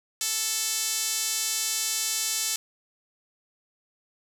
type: tone with band-pass filter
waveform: 5% pulse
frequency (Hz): 440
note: A4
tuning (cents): 0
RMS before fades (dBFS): -28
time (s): 0.21-2.56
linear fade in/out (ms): 2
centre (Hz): 8500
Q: 5.9
effects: none